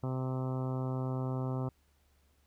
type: harmonic tone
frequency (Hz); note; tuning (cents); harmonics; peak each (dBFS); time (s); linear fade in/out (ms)
129.7; C3; -15; 1 / 2 / 3 / 4 / 5 / 6 / 7 / 8 / 9 / 10; -33 / -39 / -43 / -45 / -47 / -49 / -50 / -51 / -52 / -53; 0.03-1.69; 5
effects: added 71 Hz sine -68 dBFS peak until 2.46 s + pink hiss -73 dBFS RMS until 2.46 s